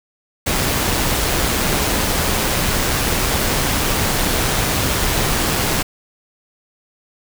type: noise with amplitude modulation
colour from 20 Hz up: pink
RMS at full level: -17 dBFS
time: 0.46-5.83 s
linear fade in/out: 10 ms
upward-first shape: sine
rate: 131 Hz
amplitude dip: 25%
effects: none